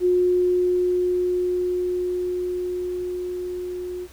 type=tone with level ramp; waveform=sine; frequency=360 Hz; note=F#4; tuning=47 cents flat; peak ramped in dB=-15 to -28 dBFS; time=0-4.08 s; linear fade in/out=50 ms; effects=added 60 Hz sine -46 dBFS peak until 4.12 s + pink hiss -49 dBFS RMS until 4.12 s